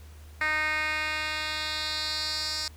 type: tone with band-pass filter sweep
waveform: 10% pulse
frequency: 308.3 Hz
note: D#4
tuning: 16 cents flat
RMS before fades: -30 dBFS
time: 0.41-2.68 s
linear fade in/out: 2 ms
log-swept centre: 2000 to 5400 Hz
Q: 2.9
effects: added 76 Hz sine -45 dBFS peak until 2.76 s + pink hiss -56 dBFS RMS until 2.76 s